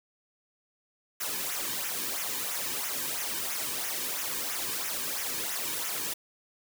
white noise with flanger, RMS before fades -33 dBFS, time 1.2-6.14 s, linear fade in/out 10 ms, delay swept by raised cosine 0.22 to 1.52 ms, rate 3 Hz, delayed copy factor -0.7, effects none

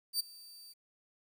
sawtooth tone with ADSR envelope, 4634 Hz, D8, 24 cents flat, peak -25 dBFS, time 0.13-0.74 s, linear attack 68 ms, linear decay 12 ms, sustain -23 dB, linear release 25 ms, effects 11-bit

